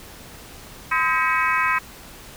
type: harmonic tone with a mistuned harmonic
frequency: 319 Hz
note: D#4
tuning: 43 cents sharp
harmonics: 3 / 4 / 5 / 6 / 7 / 8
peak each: -23 / -24 / -25 / -26 / -26 / -27 dBFS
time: 0.91-1.79 s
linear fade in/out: 10 ms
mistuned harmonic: 3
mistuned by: +120 cents
effects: pink hiss -42 dBFS RMS until 2.36 s